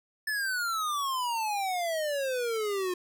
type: exponential sweep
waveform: square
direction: down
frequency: 1760 to 355.4 Hz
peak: -29 dBFS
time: 0.27-2.94 s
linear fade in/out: 5 ms
effects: none